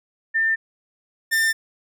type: tone pair in turn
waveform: sine / 45% pulse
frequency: 1796 / 1796 Hz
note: A6 / A6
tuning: +35 / +35 cents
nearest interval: unison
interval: 0 cents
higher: neither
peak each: -17 dBFS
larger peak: neither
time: 0.34-0.56 / 1.31-1.53 s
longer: neither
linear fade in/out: 20 ms
effects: none